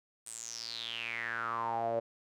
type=tone with band-pass filter sweep; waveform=sawtooth; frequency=115.5 Hz; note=A#2; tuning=16 cents flat; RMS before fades=-37 dBFS; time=0.26-2 s; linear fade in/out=10 ms; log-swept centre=9000 to 550 Hz; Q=8.3; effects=none